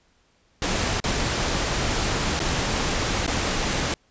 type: noise with dropouts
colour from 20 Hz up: pink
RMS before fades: -24 dBFS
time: 0.62-3.94 s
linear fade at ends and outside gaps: 1 ms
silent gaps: 1.001-1.04 / 2.393-2.401 / 3.265-3.277 s
effects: pink hiss -63 dBFS RMS until 4.1 s + resampled to 16000 Hz